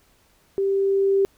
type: tone with level ramp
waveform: sine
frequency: 392 Hz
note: G4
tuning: in tune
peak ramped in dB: -19 to -15 dBFS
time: 0.58-1.25 s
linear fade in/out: 0 ms
effects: pink hiss -60 dBFS RMS until 1.37 s

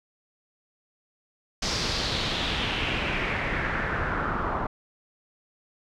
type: noise with low-pass filter sweep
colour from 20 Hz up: pink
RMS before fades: -28 dBFS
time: 1.62-4.67 s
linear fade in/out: 5 ms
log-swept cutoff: 5400 to 1100 Hz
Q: 3.1
effects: none

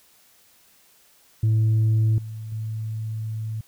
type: tone with level steps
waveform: sine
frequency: 110 Hz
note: A2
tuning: in tune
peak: -14 / -31 / -26 dBFS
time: 1.43-3.61 s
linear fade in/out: 5 ms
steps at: 2.18 / 2.52 s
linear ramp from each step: 2 ms
effects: tanh soft clip ceiling -15 dBFS + white hiss -57 dBFS RMS until 3.67 s

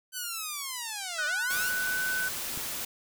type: linear two-way sweep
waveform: 5% pulse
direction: down then up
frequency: 1532 to 584 to 1532 Hz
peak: -22 dBFS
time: 0.12-1.73 s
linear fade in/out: 50 ms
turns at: 1.26 s
type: tone with pitch glide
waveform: sine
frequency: 1480 to 1505.9 Hz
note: F#6 to F#6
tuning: 0 to +30 cents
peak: -28 dBFS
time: 1.18-2.29 s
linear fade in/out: 10 ms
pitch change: +30 cents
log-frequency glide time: 1.53-2.04 s
type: noise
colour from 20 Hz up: white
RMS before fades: -35 dBFS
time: 1.5-2.85 s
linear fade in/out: 5 ms
type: click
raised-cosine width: 3 ms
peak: -28 dBFS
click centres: 2.575 s
effects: none

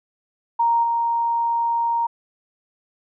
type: tone with level steps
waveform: sine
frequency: 932.3 Hz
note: A#5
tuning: in tune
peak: -15 / -18 dBFS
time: 0.59-2.07 s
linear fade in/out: 10 ms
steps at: 0.83 s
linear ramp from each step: 10 ms
effects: none

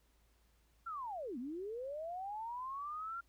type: linear two-way sweep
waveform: sine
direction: down then up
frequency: 1394 to 228.2 to 1394 Hz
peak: -40 dBFS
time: 0.86-3.21 s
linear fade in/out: 10 ms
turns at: 1.38 s
effects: added 56 Hz sine -70 dBFS peak until 3.28 s + pink hiss -75 dBFS RMS until 3.28 s

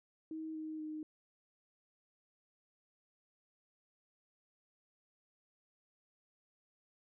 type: tone with pitch steps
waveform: sine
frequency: 317.1 / 312.9 / 308.8 Hz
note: D#4 / D#4 / D#4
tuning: +33 / +10 / -13 cents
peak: -40 dBFS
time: 0.31-1.03 s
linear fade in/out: 2 ms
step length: 240 ms
effects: none

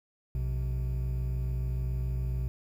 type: tone pair together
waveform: triangle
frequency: 60.7 / 127.58 Hz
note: B1 / C3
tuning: -29 / -43 cents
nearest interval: octave + minor second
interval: 1286 cents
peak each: -28 / -31 dBFS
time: 0.35-2.48 s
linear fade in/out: 0 ms
effects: 10-bit

